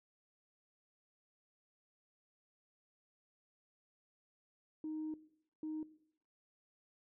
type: tone bursts at uneven times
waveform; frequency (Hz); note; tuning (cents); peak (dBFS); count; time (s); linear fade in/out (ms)
sine; 311.1; D#4; 0; -38; 2; 4.84-5.14 / 5.63-5.83; 2
effects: noise-tail reverb RT60 0.7 s tail -18 dB re dry + tanh soft clip ceiling -35 dBFS